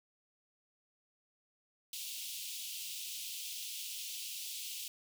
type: high-pass noise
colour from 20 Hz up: pink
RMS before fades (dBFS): -43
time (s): 1.93-4.88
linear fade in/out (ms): 2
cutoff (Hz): 2700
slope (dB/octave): 48
effects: none